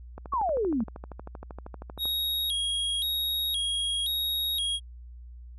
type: click train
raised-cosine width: 1 ms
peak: -26 dBFS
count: 25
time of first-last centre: 0.18-2.055 s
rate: 12.8 Hz
type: exponential sweep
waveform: sine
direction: down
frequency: 1162 to 207.7 Hz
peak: -24 dBFS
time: 0.32-0.84 s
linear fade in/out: 10 ms
type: tone with vibrato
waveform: square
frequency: 3520 Hz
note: A7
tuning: in tune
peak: -27 dBFS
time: 1.98-4.8 s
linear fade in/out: 50 ms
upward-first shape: square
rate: 0.96 Hz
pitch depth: 120 cents each way
effects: added 60 Hz sine -42 dBFS peak until 5.58 s + resampled to 32000 Hz